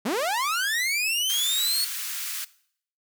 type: linear sweep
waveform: sawtooth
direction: up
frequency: 182.2 to 4435 Hz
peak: -20 dBFS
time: 0.05-1.85 s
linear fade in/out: 10 ms
type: high-pass noise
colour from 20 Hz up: white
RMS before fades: -32 dBFS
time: 1.29-2.45 s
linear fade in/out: 10 ms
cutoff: 1300 Hz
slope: 24 dB/octave
effects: noise-tail reverb RT60 0.6 s tail -19 dB re dry